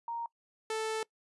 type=tone pair in turn; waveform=sine / sawtooth; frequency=932.3 / 440 Hz; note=A#5 / A4; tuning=0 / 0 cents; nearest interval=octave + minor second; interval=1300 cents; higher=first; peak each=-34 / -28 dBFS; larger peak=second; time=0.08-0.26 / 0.7-1.03 s; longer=second; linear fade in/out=2 ms; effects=noise-tail reverb RT60 0.1 s tail -23 dB re dry + resampled to 24000 Hz